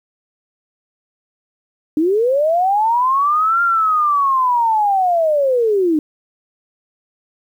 sine linear two-way sweep, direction up then down, 293.7 to 1400 to 293.7 Hz, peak -12 dBFS, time 1.97-5.99 s, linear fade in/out 2 ms, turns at 3.62 s, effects 8-bit

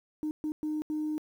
sine tone bursts at uneven times, 306.2 Hz, D#4, 28 cents flat, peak -28 dBFS, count 4, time 0.23-0.31 / 0.44-0.52 / 0.63-0.82 / 0.9-1.18 s, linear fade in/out 0 ms, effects tanh soft clip ceiling -26 dBFS + 10-bit

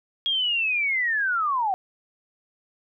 sine linear sweep, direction down, 3290 to 729 Hz, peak -21 dBFS, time 0.26-1.74 s, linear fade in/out 0 ms, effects none

